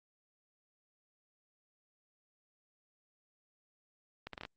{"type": "accelerating click train", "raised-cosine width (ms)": 0.3, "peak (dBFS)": -26, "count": 6, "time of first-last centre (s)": [4.27, 4.451], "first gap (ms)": 63, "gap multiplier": 0.72, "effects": ["Opus 48 kbps"]}